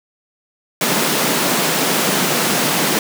pink high-pass noise, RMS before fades -17 dBFS, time 0.81-2.99 s, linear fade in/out 2 ms, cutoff 150 Hz, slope 48 dB/octave, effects none

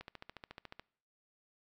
click train, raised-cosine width 0.3 ms, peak -30 dBFS, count 12, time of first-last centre 0.01-0.796 s, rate 14 Hz, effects noise-tail reverb RT60 0.6 s tail -24 dB re dry

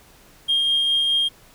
triangle tone with tremolo, 3222 Hz, G7, 47 cents sharp, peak -13 dBFS, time 0.48-1.29 s, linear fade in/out 20 ms, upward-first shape triangle, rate 4.8 Hz, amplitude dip 30%, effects tanh soft clip ceiling -13 dBFS + pink hiss -51 dBFS RMS until 1.54 s

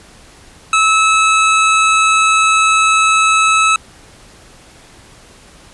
25% pulse tone, 1300 Hz, E6, 24 cents flat, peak -5 dBFS, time 0.73-3.76 s, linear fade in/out 2 ms, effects pink hiss -42 dBFS RMS until 5.73 s + resampled to 24000 Hz

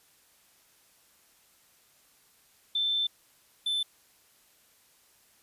sine / triangle tone pair in turn, 3544 / 3528 Hz, A7 / A7, +12 / +4 cents, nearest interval unison, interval 8 cents, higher first, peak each -25 dBFS, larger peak neither, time 2.75-3.07 / 3.66-3.83 s, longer first, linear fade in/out 5 ms, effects white hiss -63 dBFS RMS until 5.42 s + resampled to 32000 Hz

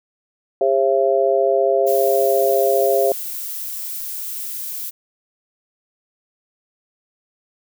harmonic tone, 134.8 Hz, C#3, 48 cents flat, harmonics 3 / 4 / 5, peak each -18 / -18 / -18 dBFS, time 0.61-3.12 s, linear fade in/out 2 ms
violet noise, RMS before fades -28 dBFS, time 1.86-4.91 s, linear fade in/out 20 ms
effects none

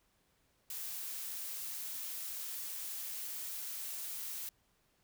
blue noise, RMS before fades -42 dBFS, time 0.7-4.49 s, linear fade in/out 2 ms, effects pink hiss -74 dBFS RMS until 5.03 s

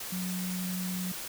sine tone in noise, 183 Hz, F#3, 19 cents flat, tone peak -32 dBFS, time 0.12-1.12 s, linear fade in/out 5 ms, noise white, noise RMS -39 dBFS, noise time 0-1.28 s, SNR +4 dB, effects none

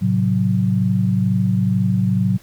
sine chord, F# diminished, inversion first, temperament just, 111 / 133.2 / 185 Hz, A2 / C3 / F#3, +16 / +31 / 0 cents, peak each -19 / -22 / -17 dBFS, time 0.01-2.38 s, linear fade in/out 20 ms, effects pink hiss -49 dBFS RMS until 2.42 s

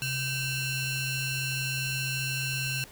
sawtooth ring-modulated tone, 1413 Hz, F6, 20 cents sharp, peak -22 dBFS, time 0.02-2.84 s, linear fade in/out 0 ms, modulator 1280 Hz, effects pink hiss -50 dBFS RMS until 2.91 s

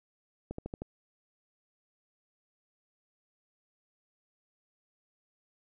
slowing click train, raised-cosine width 2 ms, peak -24 dBFS, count 5, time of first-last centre 0.51-0.82 s, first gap 74 ms, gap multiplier 1.03, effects none

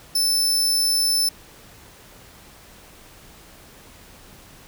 sawtooth tone, 5280 Hz, E8, 2 cents sharp, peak -15 dBFS, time 0.15-1.29 s, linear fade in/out 5 ms, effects pink hiss -47 dBFS RMS until 4.67 s

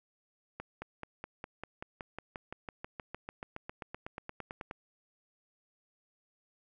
accelerating click train, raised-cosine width 0.5 ms, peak -25 dBFS, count 28, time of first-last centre 0.6-4.711 s, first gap 220 ms, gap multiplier 0.97, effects none

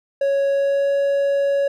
triangle tone with pitch glide, 554.4 to 559.2 Hz, C#5 to C#5, 0 to +15 cents, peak -14 dBFS, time 0.21-1.68 s, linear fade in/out 5 ms, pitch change +15 cents, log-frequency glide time 0.49-0.93 s, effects none

